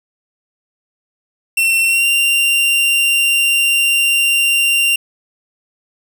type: tone with pitch glide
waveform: 45% pulse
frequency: 2707 to 2775 Hz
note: E7 to F7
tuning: +45 to -12 cents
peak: -11 dBFS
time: 1.57-4.96 s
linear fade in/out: 5 ms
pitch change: +43 cents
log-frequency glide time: 1.86-2.06 s
effects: none